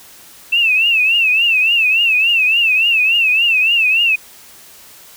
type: tone with vibrato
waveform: sine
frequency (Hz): 2653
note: E7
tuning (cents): +10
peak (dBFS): -10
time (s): 0.52-4.16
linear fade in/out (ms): 10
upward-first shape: triangle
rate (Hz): 3.5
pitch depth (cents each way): 140
effects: white hiss -41 dBFS RMS until 5.16 s